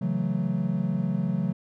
triangle chord, F# minor seventh, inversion second, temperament equal, 138.59 / 164.81 / 185 / 220 Hz, C#3 / E3 / F#3 / A3, 0 / 0 / 0 / 0 cents, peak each -29 / -28 / -25 / -30 dBFS, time 0.01-1.53 s, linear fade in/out 10 ms, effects none

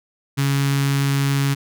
sawtooth tone with notch filter, 139 Hz, C#3, 5 cents sharp, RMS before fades -19 dBFS, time 0.37-1.55 s, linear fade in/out 20 ms, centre 590 Hz, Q 0.55, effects none

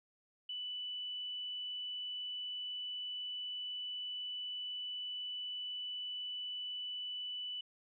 sine tone, 2978 Hz, F#7, 11 cents sharp, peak -39 dBFS, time 0.49-7.61 s, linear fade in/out 5 ms, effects none

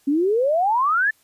sine exponential sweep, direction up, 269.3 to 1791 Hz, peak -16 dBFS, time 0.07-1.11 s, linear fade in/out 10 ms, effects white hiss -60 dBFS RMS until 1.23 s + resampled to 32000 Hz

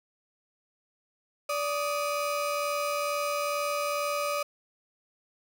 35% pulse tone pair together, 580.4 / 1243 Hz, D5 / D#6, -21 / -2 cents, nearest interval octave + minor second, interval 1319 cents, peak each -28 / -30 dBFS, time 1.49-4.43 s, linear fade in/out 5 ms, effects none

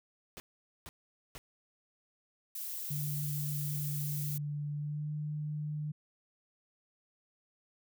pink noise bursts, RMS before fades -47 dBFS, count 3, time 0.37-1.38 s, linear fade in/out 0 ms, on 30 ms, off 460 ms
violet noise, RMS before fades -40 dBFS, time 2.55-4.38 s, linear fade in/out 5 ms
sine tone with pitch glide, 146.83 to 150.44 Hz, D3 to D3, 0 to +42 cents, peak -34 dBFS, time 2.9-5.92 s, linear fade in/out 10 ms, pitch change +42 cents, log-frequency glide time 4.74-5.1 s
effects none

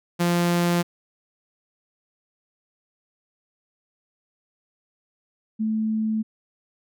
sawtooth / sine tone pair in turn, 173.5 / 218.6 Hz, F3 / A3, -11 / -11 cents, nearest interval major third, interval 400 cents, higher second, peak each -15 / -21 dBFS, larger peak first, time 0.19-0.83 / 5.59-6.23 s, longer neither, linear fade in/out 20 ms, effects none

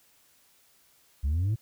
sine exponential sweep, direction up, 65.41 to 116.54 Hz, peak -21 dBFS, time 1.23-1.56 s, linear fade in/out 20 ms, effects tanh soft clip ceiling -23 dBFS + white hiss -63 dBFS RMS until 1.61 s

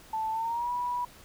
sine tone with pitch glide, 880 to 976.4 Hz, A5 to B5, 0 to -20 cents, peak -28 dBFS, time 0.13-1.05 s, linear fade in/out 5 ms, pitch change +180 cents, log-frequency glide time 0.31-0.71 s, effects pink hiss -53 dBFS RMS until 1.24 s

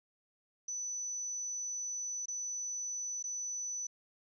sine tone with dropouts, 5980 Hz, F#8, 17 cents sharp, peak -36 dBFS, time 0.68-3.87 s, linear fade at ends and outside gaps 5 ms, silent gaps 2.258-2.282 / 3.227-3.239 s, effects none

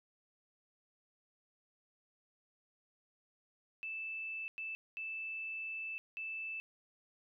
sine tone bursts at uneven times, 2637 Hz, E7, in tune, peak -39 dBFS, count 4, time 3.83-4.48 / 4.58-4.75 / 4.97-5.98 / 6.17-6.6 s, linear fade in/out 0 ms, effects none

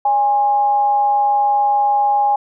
sine tone with amplitude modulation, 821 Hz, G#5, 20 cents flat, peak -10 dBFS, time 0.05-2.36 s, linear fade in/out 5 ms, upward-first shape sine, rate 245 Hz, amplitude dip 40%, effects none

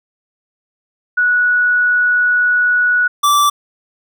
sine / square tone pair in turn, 1468 / 1165.2 Hz, F#6 / D6, -14 / -14 cents, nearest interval major third, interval 400 cents, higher first, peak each -10 dBFS, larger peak neither, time 1.17-3.08 / 3.23-3.5 s, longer first, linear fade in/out 10 ms, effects none

